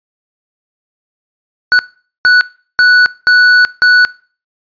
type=tone bursts at uneven times; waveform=square; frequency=1480 Hz; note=F#6; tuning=in tune; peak=-5 dBFS; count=5; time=1.72-1.79 / 2.25-2.41 / 2.79-3.06 / 3.27-3.65 / 3.82-4.05 s; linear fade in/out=0 ms; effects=noise-tail reverb RT60 0.4 s tail -21 dB re dry + resampled to 11025 Hz